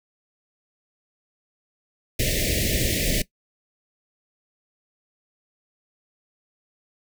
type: band-stop noise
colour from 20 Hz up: pink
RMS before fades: -23 dBFS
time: 2.19-3.22 s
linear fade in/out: 5 ms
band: 650 to 1800 Hz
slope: 96 dB/octave
effects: noise-tail reverb RT60 0.1 s tail -18 dB re dry